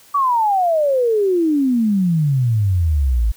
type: exponential sweep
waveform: sine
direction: down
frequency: 1162 to 52.4 Hz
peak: -13 dBFS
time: 0.14-3.32 s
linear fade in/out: 10 ms
effects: white hiss -48 dBFS RMS until 3.36 s